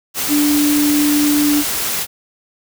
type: tone in noise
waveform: sine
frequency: 293.7 Hz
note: D4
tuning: in tune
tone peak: -12 dBFS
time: 0.28-1.64 s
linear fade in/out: 50 ms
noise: white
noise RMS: -20 dBFS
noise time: 0.14-2.07 s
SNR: +5 dB
effects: none

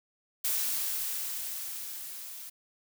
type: noise with level ramp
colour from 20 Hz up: blue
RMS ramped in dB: -29 to -44 dBFS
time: 0.44-2.5 s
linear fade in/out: 10 ms
effects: none

